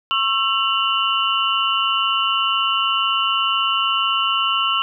sine tone cluster, 1093 / 1335 / 2788 / 2992 Hz, C#6 / E6 / F7 / F#7, -25 / +22 / -4 / +19 cents, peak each -22 dBFS, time 0.11-4.82 s, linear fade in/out 0 ms, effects none

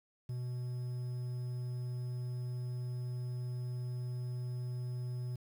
triangle tone with quantisation, 123.9 Hz, B2, 6 cents sharp, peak -34 dBFS, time 0.29-5.36 s, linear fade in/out 5 ms, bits 10, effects none

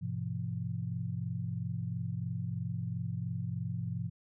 sine tone cluster, 103.2 / 126.2 / 170.1 Hz, G#2 / B2 / F3, -10 / +38 / -45 cents, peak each -38 / -37 / -38 dBFS, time 0.01-4.1 s, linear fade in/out 20 ms, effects none

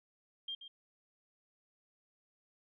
sine tone with echo, 3196 Hz, G7, 33 cents sharp, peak -38 dBFS, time 0.48-0.55 s, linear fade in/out 5 ms, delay 130 ms, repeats 1, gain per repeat -10 dB, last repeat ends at 0.68 s, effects none

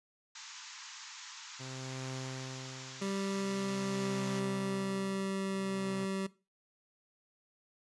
white band-pass noise, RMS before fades -49 dBFS, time 0.35-4.4 s, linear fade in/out 5 ms, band 850 to 7300 Hz, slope 96 dB/octave
sawtooth tone with tremolo, 130.9 Hz, C3, 1 cent sharp, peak -34 dBFS, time 1.59-6.06 s, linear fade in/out 20 ms, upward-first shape triangle, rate 0.46 Hz, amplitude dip 100%
25% pulse tone with pitch glide, 195.8 to 192.99 Hz, G3 to G3, -2 to -27 cents, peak -30 dBFS, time 3.01-6.27 s, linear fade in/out 10 ms, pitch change -25 cents, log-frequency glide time 3.64-5.94 s
effects noise-tail reverb RT60 0.3 s tail -19 dB re dry + resampled to 24000 Hz

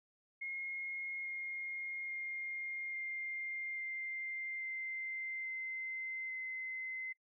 sine tone with pitch steps, 2150 / 2136 / 2123 / 2109 / 2096 / 2083 / 2070 / 2056 Hz, C7 / C7 / C7 / C7 / C7 / C7 / C7 / C7, +47 / +35 / +25 / +13 / +2 / -8 / -19 / -31 cents, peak -39 dBFS, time 0.41-7.13 s, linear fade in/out 10 ms, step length 840 ms, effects noise-tail reverb RT60 0.1 s tail -23 dB re dry

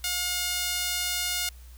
sawtooth tone with high-pass filter, 716 Hz, F5, 43 cents sharp, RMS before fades -29 dBFS, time 0.04-1.49 s, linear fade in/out 2 ms, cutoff 2900 Hz, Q 0.68, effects added 61 Hz sine -44 dBFS peak until 1.77 s + white hiss -57 dBFS RMS until 1.77 s

